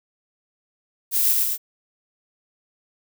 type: noise with echo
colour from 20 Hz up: violet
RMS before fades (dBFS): -20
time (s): 1.11-1.36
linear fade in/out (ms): 50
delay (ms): 110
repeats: 2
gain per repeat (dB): -2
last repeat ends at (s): 1.58
effects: none